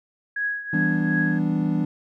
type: tone with tremolo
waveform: sine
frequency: 1661.2 Hz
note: G#6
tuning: in tune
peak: -21 dBFS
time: 0.36-1.39 s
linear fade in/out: 5 ms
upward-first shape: triangle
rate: 2.7 Hz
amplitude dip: 80%
type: chord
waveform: triangle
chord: E minor seventh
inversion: none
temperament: equal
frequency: 164.81 / 196 / 246.9 / 293.7 Hz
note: E3 / G3 / B3 / D4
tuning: 0 / 0 / 0 / 0 cents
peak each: -22 / -24 / -26 / -24 dBFS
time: 0.73-1.85 s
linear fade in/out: 5 ms
effects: none